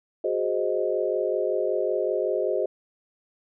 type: chord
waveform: sine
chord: Ab dominant seventh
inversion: third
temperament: equal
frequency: 370 / 415.3 / 523.3 / 622.3 Hz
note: Gb4 / Ab4 / C5 / Eb5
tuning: 0 / 0 / 0 / 0 cents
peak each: -28 dBFS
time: 0.24-2.66 s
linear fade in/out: 5 ms
effects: none